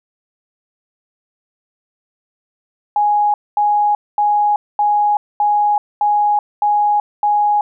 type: tone bursts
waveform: sine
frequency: 830.6 Hz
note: G#5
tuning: in tune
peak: -11 dBFS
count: 8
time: 2.96-7.61 s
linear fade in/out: 2 ms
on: 380 ms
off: 230 ms
effects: none